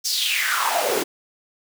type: noise with high-pass filter sweep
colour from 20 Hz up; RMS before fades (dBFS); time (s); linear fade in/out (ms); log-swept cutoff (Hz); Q
pink; -22; 0.04-1.04; 20; 5800 to 330; 4.8
effects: none